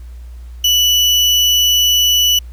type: tone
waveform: 35% pulse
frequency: 2960 Hz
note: F#7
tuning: in tune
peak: -8 dBFS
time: 0.64-2.39 s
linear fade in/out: 5 ms
effects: added 60 Hz sine -29 dBFS peak until 2.52 s + pink hiss -52 dBFS RMS until 2.52 s